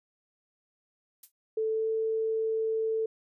violet noise with exponential decay, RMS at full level -40 dBFS, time 1.23-1.32 s, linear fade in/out 5 ms, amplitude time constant 19 ms
sine tone with pitch glide, 440 to 443.6 Hz, A4 to A4, 0 to +14 cents, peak -26 dBFS, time 1.57-3.06 s, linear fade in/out 5 ms, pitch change +14 cents, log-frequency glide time 1.7-1.88 s
effects resampled to 32000 Hz

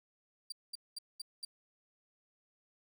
35% pulse tone bursts, 4699 Hz, D8, in tune, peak -38 dBFS, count 5, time 0.5-1.45 s, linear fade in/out 5 ms, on 22 ms, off 210 ms, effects 12-bit

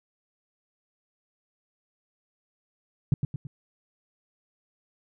sine tone with echo, 138.59 Hz, C#3, in tune, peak -16 dBFS, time 3.12-3.14 s, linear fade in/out 2 ms, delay 110 ms, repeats 3, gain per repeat -6 dB, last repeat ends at 3.47 s, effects none

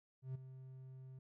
triangle tone with ADSR envelope, 130.81 Hz, C3, in tune, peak -37 dBFS, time 0.22-1.19 s, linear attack 130 ms, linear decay 10 ms, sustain -12 dB, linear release 5 ms, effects none

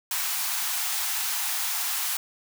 white high-pass noise, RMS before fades -28 dBFS, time 0.11-2.17 s, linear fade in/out 2 ms, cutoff 700 Hz, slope 96 dB/octave, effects none

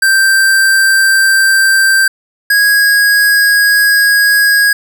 square tone pair in turn, 1568 / 1649.7 Hz, G6 / G#6, 0 / -12 cents, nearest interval minor second, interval 88 cents, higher second, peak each -7 dBFS, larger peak neither, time 0.02-2.08 / 2.5-4.73 s, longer second, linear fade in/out 5 ms, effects none

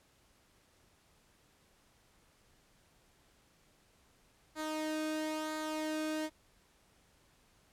sawtooth tone with flanger, 310.5 Hz, D#4, 3 cents flat, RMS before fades -37 dBFS, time 4.55-6.3 s, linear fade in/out 50 ms, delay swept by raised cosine 0.35 to 1.01 ms, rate 1 Hz, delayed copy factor -0.5, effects pink hiss -68 dBFS RMS until 7.72 s + low-pass 12000 Hz 12 dB/octave

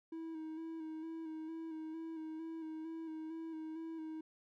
triangle tone with vibrato, 320.8 Hz, E4, 47 cents flat, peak -40 dBFS, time 0.12-4.21 s, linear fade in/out 5 ms, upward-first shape square, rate 2.2 Hz, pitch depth 27 cents each way, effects none

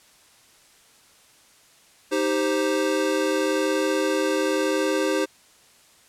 square chord, C minor, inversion first, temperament equal, 311.1 / 392 / 523.3 Hz, Eb4 / G4 / C5, 0 / 0 / 0 cents, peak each -26 dBFS, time 2.11-5.26 s, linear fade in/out 20 ms, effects white hiss -55 dBFS RMS until 6.08 s + low-pass 10000 Hz 12 dB/octave

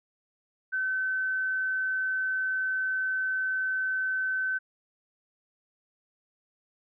sine tone, 1527 Hz, G6, 46 cents flat, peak -26 dBFS, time 0.72-4.59 s, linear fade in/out 20 ms, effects none

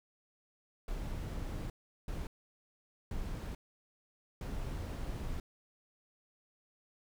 brown noise bursts at uneven times, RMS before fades -39 dBFS, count 4, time 0.88-1.7 / 2.08-2.27 / 3.11-3.55 / 4.41-5.4 s, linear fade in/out 2 ms, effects none

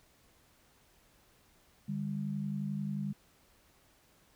sine tone pair together, 149.1 / 200.4 Hz, D3 / G3, +27 / +38 cents, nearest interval perfect fourth, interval 511 cents, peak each -37 / -35 dBFS, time 1.88-3.13 s, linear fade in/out 10 ms, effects pink hiss -66 dBFS RMS until 4.35 s

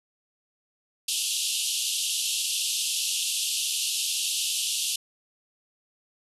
pink band-pass noise, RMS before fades -28 dBFS, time 1.08-4.96 s, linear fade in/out 5 ms, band 2700 to 12000 Hz, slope 96 dB/octave, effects none

